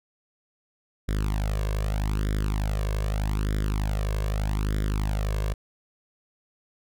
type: tone with flanger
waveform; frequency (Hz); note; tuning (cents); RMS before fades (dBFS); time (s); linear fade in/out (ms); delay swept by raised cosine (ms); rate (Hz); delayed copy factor
sawtooth; 51.7; G#1; -7; -26; 1.08-5.54; 10; 0.56 to 1.86; 0.81; +0.9
effects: none